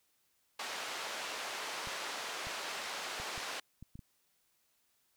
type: band-pass noise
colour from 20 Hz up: pink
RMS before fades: -41 dBFS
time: 0.59-3.6 s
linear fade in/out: 5 ms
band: 660 to 6100 Hz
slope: 12 dB/octave
type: clicks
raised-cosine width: 5 ms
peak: -36 dBFS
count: 7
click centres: 1.873 / 2.47 / 3.2 / 3.378 / 3.826 / 3.955 / 3.992 s
effects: white hiss -75 dBFS RMS until 5.16 s